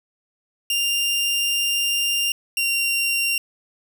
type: tone pair in turn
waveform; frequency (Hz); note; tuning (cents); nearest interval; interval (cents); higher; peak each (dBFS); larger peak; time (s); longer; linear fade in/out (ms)
sawtooth; 2794 / 2764; F7 / F7; 0 / -19; unison; 19; first; -16; neither; 0.7-2.32 / 2.57-3.38; first; 2
effects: none